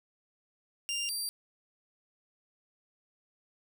20% pulse tone pair in turn, 2794 / 4705 Hz, F7 / D8, 0 / +2 cents, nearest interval major sixth, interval 902 cents, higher second, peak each -27 dBFS, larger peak neither, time 0.89-1.09 / 1.09-1.29 s, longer neither, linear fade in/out 0 ms, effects none

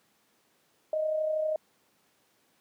sine tone with amplitude modulation, 622.3 Hz, D#5, in tune, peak -24 dBFS, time 0.93-1.56 s, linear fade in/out 2 ms, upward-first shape sine, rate 32.5 Hz, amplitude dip 45%, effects pink hiss -68 dBFS RMS until 2.6 s + high-pass 200 Hz 12 dB/octave

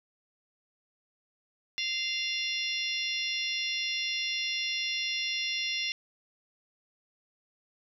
harmonic tone with a mistuned harmonic, 696 Hz, F5, 6 cents flat, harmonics 3 / 4 / 5 / 6 / 7 / 8, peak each -36 / -34 / -35 / -40 / -41 / -38 dBFS, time 1.78-5.92 s, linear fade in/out 0 ms, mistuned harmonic 7, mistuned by +79 cents, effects none

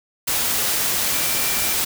sine tone in noise, 2349 Hz, D7, in tune, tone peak -32 dBFS, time 1.13-1.74 s, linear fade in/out 10 ms, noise white, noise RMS -21 dBFS, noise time 0.27-1.85 s, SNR -14 dB, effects none

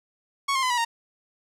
sawtooth tone with pitch steps, 1108.7 / 1060.5 / 1014.3 / 970.2 / 928 Hz, C#6 / C6 / B5 / B5 / A#5, 0 / +23 / +46 / -31 / -8 cents, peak -18 dBFS, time 0.48-0.85 s, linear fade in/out 10 ms, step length 74 ms, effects low-pass 9000 Hz 12 dB/octave + 10-bit

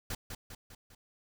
pink noise with echo, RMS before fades -36 dBFS, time 0.1-0.15 s, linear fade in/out 5 ms, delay 200 ms, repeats 4, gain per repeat -5 dB, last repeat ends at 0.95 s, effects none

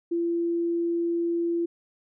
sine tone, 340 Hz, F4, 46 cents flat, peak -23 dBFS, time 0.11-1.66 s, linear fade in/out 10 ms, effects none

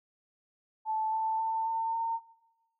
sine tone with pitch steps, 875 / 884.1 / 893.4 / 902.7 / 912.2 Hz, A5 / A5 / A5 / A5 / A#5, -10 / +8 / +26 / +44 / -38 cents, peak -28 dBFS, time 0.85-2.2 s, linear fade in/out 50 ms, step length 270 ms, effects noise-tail reverb RT60 0.9 s tail -19 dB re dry

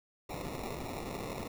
white noise with sample-and-hold, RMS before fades -40 dBFS, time 0.29-1.48 s, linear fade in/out 10 ms, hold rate 1575 Hz, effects none

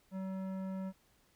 sine tone with tanh clipping, 190 Hz, F#3, 46 cents sharp, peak -39 dBFS, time 0.11-0.93 s, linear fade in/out 50 ms, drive 14 dB, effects pink hiss -70 dBFS RMS until 1.35 s

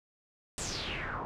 pink noise with low-pass filter sweep, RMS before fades -37 dBFS, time 0.58-1.25 s, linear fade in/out 0 ms, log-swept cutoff 8500 to 930 Hz, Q 4.6, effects none

